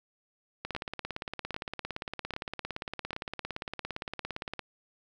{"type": "two click trains", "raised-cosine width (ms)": 0.3, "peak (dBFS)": [-19, -19], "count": [4, 70], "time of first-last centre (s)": [[0.75, 3.131], [0.65, 4.593]], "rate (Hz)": [1.26, 17.5], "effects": []}